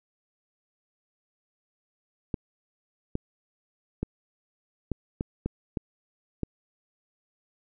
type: clicks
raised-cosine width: 3 ms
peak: -15 dBFS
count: 8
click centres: 2.342 / 3.154 / 4.03 / 4.917 / 5.209 / 5.46 / 5.772 / 6.433 s
effects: none